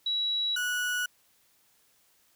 sine / 35% pulse tone pair in turn, 3900 / 1468.9 Hz, B7 / F#6, -23 / -13 cents, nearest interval octave + perfect fourth, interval 1690 cents, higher first, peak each -26 dBFS, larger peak neither, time 0.06-0.56 / 0.56-1.06 s, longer neither, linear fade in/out 5 ms, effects white hiss -66 dBFS RMS until 2.35 s

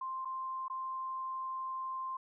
sine tone with dropouts, 1048 Hz, C6, 2 cents sharp, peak -36 dBFS, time 0.01-2.17 s, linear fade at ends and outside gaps 5 ms, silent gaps 0.249-0.254 / 0.682-0.699 s, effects none

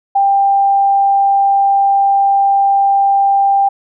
sine tone, 792 Hz, G5, 18 cents sharp, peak -8 dBFS, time 0.15-3.69 s, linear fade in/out 10 ms, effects none

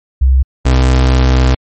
sine / 35% pulse tone pair in turn, 65.41 / 64.21 Hz, C2 / C2, 0 / -32 cents, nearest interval unison, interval 32 cents, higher first, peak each -5 dBFS, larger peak neither, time 0.21-0.43 / 0.65-1.55 s, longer second, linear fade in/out 10 ms, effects MP3 32 kbps

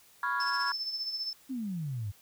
sine chord, C# dominant seventh, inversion third, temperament equal, 987.8 / 1108.7 / 1396.9 / 1661.2 Hz, B5 / C#6 / E#6 / G#6, 0 / 0 / 0 / 0 cents, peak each -33 dBFS, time 0.23-0.72 s, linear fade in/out 2 ms
sine tone with tremolo, 5274 Hz, E8, in tune, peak -30 dBFS, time 0.4-1.33 s, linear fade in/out 2 ms, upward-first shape sine, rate 15 Hz, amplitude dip 55%
sine exponential sweep, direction down, 275.2 to 94.8 Hz, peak -32 dBFS, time 1.49-2.12 s, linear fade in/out 20 ms
effects tanh soft clip ceiling -21 dBFS + white hiss -60 dBFS RMS until 2.21 s

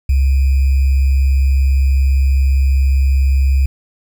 sine tone with sample-and-hold, 67.4 Hz, C#2, 48 cents flat, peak -9 dBFS, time 0.09-3.66 s, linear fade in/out 5 ms, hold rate 2450 Hz, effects none

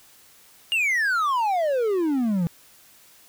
triangle exponential sweep, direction down, 2871 to 162.7 Hz, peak -18 dBFS, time 0.72-2.47 s, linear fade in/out 0 ms, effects white hiss -53 dBFS RMS until 3.28 s

